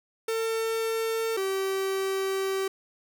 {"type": "tone pair in turn", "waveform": "45% pulse", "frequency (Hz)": [450.2, 385.8], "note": ["A4", "G4"], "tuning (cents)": [40, -28], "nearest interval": "minor third", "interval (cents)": 268, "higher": "first", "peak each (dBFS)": -26, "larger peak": "neither", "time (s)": [[0.28, 1.37], [1.37, 2.68]], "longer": "second", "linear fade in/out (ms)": 5, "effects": []}